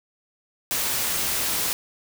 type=noise; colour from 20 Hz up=white; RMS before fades=-25 dBFS; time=0.71-1.73 s; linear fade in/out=0 ms; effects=none